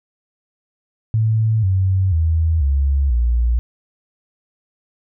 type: tone with pitch steps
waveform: sine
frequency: 110.5 / 94.54 / 80.89 / 69.21 / 59.22 Hz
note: A2 / F#2 / E2 / C#2 / A#1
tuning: +8 / +38 / -32 / -2 / +28 cents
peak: -13 dBFS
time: 1.14-3.59 s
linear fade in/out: 0 ms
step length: 490 ms
effects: none